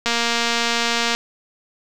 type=click train; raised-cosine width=0.2 ms; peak=-3 dBFS; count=256; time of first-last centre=0.06-1.15 s; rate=234 Hz; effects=none